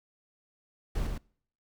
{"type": "noise with echo", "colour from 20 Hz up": "brown", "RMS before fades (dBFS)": -30, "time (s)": [0.95, 1.07], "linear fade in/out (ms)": 5, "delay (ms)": 110, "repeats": 1, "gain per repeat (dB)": -4, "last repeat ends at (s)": 1.18, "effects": ["noise-tail reverb RT60 0.6 s tail -26 dB re dry"]}